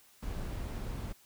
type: noise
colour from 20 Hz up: brown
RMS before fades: -38 dBFS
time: 0.22-1.13 s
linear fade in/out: 10 ms
effects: white hiss -62 dBFS RMS until 1.25 s